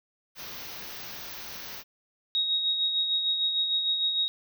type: band-stop noise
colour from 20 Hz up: white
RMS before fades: -40 dBFS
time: 0.35-1.84 s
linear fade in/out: 50 ms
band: 6300 to 14000 Hz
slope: 96 dB/octave
type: tone with tremolo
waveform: sine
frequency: 3773 Hz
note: A#7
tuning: 20 cents sharp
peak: -22 dBFS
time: 2.35-4.28 s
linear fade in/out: 0 ms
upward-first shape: sine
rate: 6.6 Hz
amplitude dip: 45%
effects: none